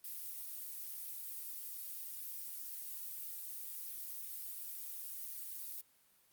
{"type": "noise", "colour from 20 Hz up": "violet", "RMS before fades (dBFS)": -45, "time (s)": [0.04, 5.81], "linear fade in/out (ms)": 2, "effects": ["white hiss -70 dBFS RMS until 6.32 s", "Opus 32 kbps"]}